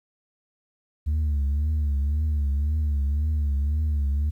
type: tone with vibrato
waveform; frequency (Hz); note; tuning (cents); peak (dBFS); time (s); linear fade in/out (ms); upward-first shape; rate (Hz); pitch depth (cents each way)
sine; 73.42; D2; 0; -18; 1.06-4.31; 20; triangle; 1.9; 110
effects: tanh soft clip ceiling -20 dBFS + 10-bit